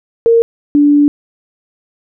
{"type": "tone pair in turn", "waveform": "sine", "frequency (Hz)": [461.7, 290.9], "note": ["A#4", "D4"], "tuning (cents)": [-17, -16], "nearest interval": "minor sixth", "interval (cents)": 799, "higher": "first", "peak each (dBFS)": -5, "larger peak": "neither", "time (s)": [[0.26, 0.42], [0.75, 1.08]], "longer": "second", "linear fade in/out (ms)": 0, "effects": []}